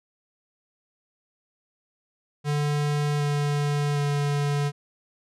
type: tone with pitch steps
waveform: square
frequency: 146.83 / 145.56 / 144.31 Hz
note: D3 / D3 / D3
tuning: 0 / -15 / -30 cents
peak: -23 dBFS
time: 2.44-4.72 s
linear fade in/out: 50 ms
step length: 760 ms
effects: low-pass 9000 Hz 12 dB/octave